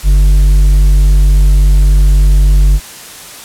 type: tone with hard clipping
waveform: sine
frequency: 48.25 Hz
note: G1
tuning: 27 cents flat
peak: -5 dBFS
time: 0.03-2.8 s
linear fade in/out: 50 ms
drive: 5 dB
effects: white hiss -30 dBFS RMS until 3.44 s + low-pass 12000 Hz 12 dB/octave